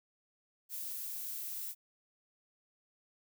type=noise; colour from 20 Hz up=violet; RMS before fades=-41 dBFS; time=0.69-1.75 s; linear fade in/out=50 ms; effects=none